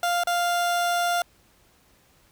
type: tone with dropouts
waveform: 30% pulse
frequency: 698.5 Hz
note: F5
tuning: in tune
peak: -19 dBFS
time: 0.03-1.22 s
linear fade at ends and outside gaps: 2 ms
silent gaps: 0.236-0.271 s
effects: pink hiss -60 dBFS RMS until 2.31 s